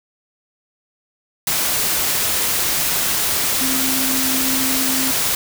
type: tone in noise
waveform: sine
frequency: 262.5 Hz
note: C4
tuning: 6 cents sharp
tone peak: -23 dBFS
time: 3.61-5.11 s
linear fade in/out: 2 ms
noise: white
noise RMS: -19 dBFS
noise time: 1.47-5.35 s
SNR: -7 dB
effects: none